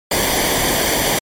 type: noise with comb filter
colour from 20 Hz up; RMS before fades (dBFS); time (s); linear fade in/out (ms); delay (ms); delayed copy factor
pink; -17; 0.11-1.19; 5; 0.75; -0.65
effects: MP3 64 kbps